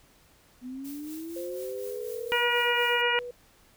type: linear sweep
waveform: sine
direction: up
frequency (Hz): 244.8 to 469.8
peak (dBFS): -35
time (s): 0.61-2.37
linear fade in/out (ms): 50
type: noise with tremolo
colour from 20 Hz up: blue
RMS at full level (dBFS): -45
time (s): 0.84-3.02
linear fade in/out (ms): 10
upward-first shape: triangle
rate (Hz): 4.1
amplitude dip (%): 65
type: tone with pitch glide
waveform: sine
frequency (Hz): 523.3 to 488.3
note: C5 to B4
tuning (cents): 0 to -20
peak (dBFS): -35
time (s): 1.36-3.31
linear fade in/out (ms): 5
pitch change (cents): -120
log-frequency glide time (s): 1.57-2.02
type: harmonic tone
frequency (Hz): 480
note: B4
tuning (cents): -49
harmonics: 1 / 2 / 3 / 4 / 5 / 6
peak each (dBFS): -30 / -30 / -30 / -30 / -30 / -30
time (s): 2.32-3.19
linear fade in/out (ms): 0
effects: pink hiss -60 dBFS RMS until 3.76 s